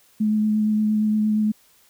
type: tone with vibrato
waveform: sine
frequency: 213.8 Hz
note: A3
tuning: 49 cents flat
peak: -17 dBFS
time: 0.2-1.52 s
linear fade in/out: 10 ms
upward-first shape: sine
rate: 8.6 Hz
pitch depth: 13 cents each way
effects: white hiss -57 dBFS RMS until 1.89 s